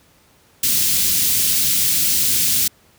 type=band-stop noise; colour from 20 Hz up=white; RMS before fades=-17 dBFS; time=0.63-2.68 s; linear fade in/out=5 ms; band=220 to 3300 Hz; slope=12 dB/octave; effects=pink hiss -54 dBFS RMS until 2.98 s + high-pass 60 Hz 12 dB/octave